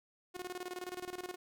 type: tone with tremolo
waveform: sawtooth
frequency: 361.7 Hz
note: F#4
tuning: 39 cents flat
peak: -35 dBFS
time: 0.34-1.36 s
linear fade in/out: 20 ms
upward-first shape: square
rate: 19 Hz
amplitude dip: 80%
effects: none